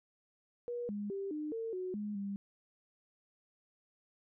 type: tone with pitch steps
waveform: sine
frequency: 481.2 / 205.5 / 393.2 / 303 / 452.8 / 368.5 / 208.4 / 199.4 Hz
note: B4 / G#3 / G4 / D#4 / A4 / F#4 / G#3 / G3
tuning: -45 / -18 / +5 / -46 / +50 / -7 / +6 / +30 cents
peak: -36 dBFS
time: 0.68-2.36 s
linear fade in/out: 0 ms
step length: 210 ms
effects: none